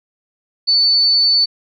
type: tone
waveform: sine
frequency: 4495 Hz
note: C#8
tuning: 23 cents sharp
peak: -10 dBFS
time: 0.67-1.46 s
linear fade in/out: 20 ms
effects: none